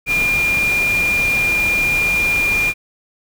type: tone in noise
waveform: sine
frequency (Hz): 2407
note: D7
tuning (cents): +42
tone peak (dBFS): -14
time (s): 0.06-2.74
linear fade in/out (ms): 50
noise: pink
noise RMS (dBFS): -26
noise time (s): 0.06-2.74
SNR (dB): +9
effects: none